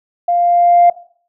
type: tone with level ramp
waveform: sine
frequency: 698 Hz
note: F5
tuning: 1 cent flat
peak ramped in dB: -11 to -3 dBFS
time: 0.28-0.9 s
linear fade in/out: 5 ms
effects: noise-tail reverb RT60 0.5 s tail -19 dB re dry + tanh soft clip ceiling -1 dBFS